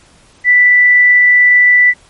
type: tone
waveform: sine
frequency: 1975.5 Hz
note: B6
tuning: in tune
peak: -4 dBFS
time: 0.44-1.94 s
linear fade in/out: 50 ms
effects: pink hiss -46 dBFS RMS until 2.09 s + MP3 48 kbps